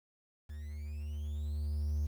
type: tone with level ramp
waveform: triangle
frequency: 74.5 Hz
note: D2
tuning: 25 cents sharp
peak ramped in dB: -39 to -27 dBFS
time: 0.49-2.07 s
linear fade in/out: 10 ms
effects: tanh soft clip ceiling -23 dBFS + 10-bit